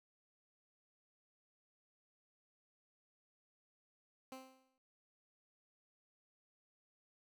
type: tone with exponential decay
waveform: 15% pulse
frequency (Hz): 261.8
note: C4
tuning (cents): +1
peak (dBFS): -40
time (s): 4.32-4.78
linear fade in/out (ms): 1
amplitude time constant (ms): 98
effects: none